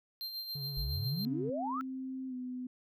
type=tone with tremolo; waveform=square; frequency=4163 Hz; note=C8; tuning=10 cents flat; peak=-37 dBFS; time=0.21-1.25 s; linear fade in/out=0 ms; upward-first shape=sine; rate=7.2 Hz; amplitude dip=50%
type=tone with vibrato; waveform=triangle; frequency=139.8 Hz; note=C#3; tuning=15 cents sharp; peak=-37 dBFS; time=0.55-1.5 s; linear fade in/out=5 ms; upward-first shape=triangle; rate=8.7 Hz; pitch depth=65 cents each way
type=exponential sweep; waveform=sine; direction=up; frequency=47 to 1360 Hz; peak=-34 dBFS; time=0.77-1.81 s; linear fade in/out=0 ms
type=tone with pitch glide; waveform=sine; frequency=261.6 to 251.7 Hz; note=C4 to B3; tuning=0 to +33 cents; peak=-37 dBFS; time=1.26-2.67 s; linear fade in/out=5 ms; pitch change=-67 cents; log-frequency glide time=2.28-2.34 s
effects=none